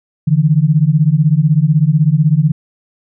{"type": "beating tone pair", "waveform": "sine", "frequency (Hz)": [145.2, 161.2], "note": ["D3", "E3"], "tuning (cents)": [-19, -38], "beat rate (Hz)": 16, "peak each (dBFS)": -11, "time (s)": [0.27, 2.52], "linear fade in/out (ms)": 10, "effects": []}